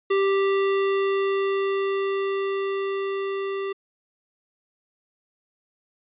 square tone with level ramp, 392 Hz, G4, in tune, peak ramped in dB -19 to -27 dBFS, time 0.1-3.73 s, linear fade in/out 10 ms, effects resampled to 8000 Hz

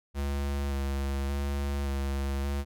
square tone with vibrato, 69.6 Hz, C#2, 8 cents sharp, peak -29 dBFS, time 0.14-2.65 s, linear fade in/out 50 ms, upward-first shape square, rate 0.87 Hz, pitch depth 18 cents each way, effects none

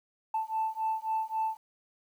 sine beating tone pair, 880 / 883.7 Hz, A5 / A5, 0 / +7 cents, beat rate 3.7 Hz, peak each -31 dBFS, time 0.34-1.57 s, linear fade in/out 5 ms, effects tanh soft clip ceiling -23 dBFS + 10-bit

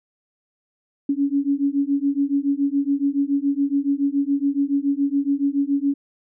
sine beating tone pair, 277.2 / 284.3 Hz, C#4 / C#4, 0 / +44 cents, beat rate 7.1 Hz, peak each -21 dBFS, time 1.09-5.94 s, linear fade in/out 5 ms, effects none

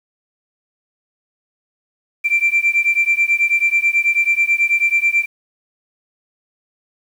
sine beating tone pair, 2349 / 2358.2 Hz, D7 / D7, 0 / +7 cents, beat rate 9.2 Hz, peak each -15 dBFS, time 2.24-5.26 s, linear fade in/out 20 ms, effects tanh soft clip ceiling -7 dBFS + 7-bit

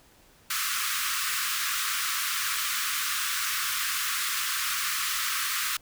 pink high-pass noise, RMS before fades -29 dBFS, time 0.5-5.77 s, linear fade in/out 5 ms, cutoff 1100 Hz, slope 96 dB/octave, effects pink hiss -58 dBFS RMS until 5.81 s

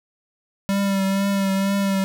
square tone with vibrato, 196 Hz, G3, in tune, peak -19 dBFS, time 0.69-2.04 s, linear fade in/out 0 ms, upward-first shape triangle, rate 2.1 Hz, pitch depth 31 cents each way, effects 8-bit

